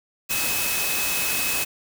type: tone in noise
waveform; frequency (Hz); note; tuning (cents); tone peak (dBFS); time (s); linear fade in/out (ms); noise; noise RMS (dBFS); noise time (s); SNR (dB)
sine; 2567; E7; -47; -28; 0.29-1.65; 20; white; -25; 0.29-1.65; -6
effects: none